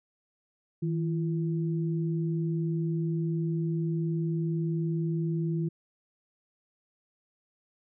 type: tone pair together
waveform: sine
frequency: 160.7 / 340.3 Hz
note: E3 / F4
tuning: -44 / -45 cents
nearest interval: octave + minor second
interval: 1299 cents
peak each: -27 / -34 dBFS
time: 0.82-5.69 s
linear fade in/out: 10 ms
effects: none